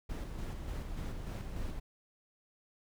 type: noise with tremolo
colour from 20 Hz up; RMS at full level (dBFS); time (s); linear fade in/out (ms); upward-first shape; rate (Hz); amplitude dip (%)
brown; -38; 0.09-1.8; 10; square; 3.4; 35
effects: none